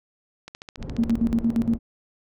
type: click train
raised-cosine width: 0.2 ms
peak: -21 dBFS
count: 10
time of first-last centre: 0.48-1.105 s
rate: 14.4 Hz
type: low-pass noise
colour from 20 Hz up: pink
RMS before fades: -33 dBFS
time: 0.77-1.79 s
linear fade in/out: 50 ms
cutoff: 350 Hz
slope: 12 dB/octave
type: tone with tremolo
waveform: sine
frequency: 230.1 Hz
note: A#3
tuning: 22 cents flat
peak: -17 dBFS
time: 0.98-1.78 s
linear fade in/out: 10 ms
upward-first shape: square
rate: 8.6 Hz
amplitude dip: 80%
effects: none